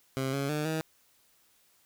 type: tone with pitch steps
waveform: 15% pulse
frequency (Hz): 133.2 / 138.9 / 150.8 / 158.7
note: C3 / C#3 / D3 / D#3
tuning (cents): +31 / +4 / +46 / +35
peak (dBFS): -23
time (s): 0.17-0.81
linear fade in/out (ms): 0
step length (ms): 160
effects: white hiss -66 dBFS RMS until 1.85 s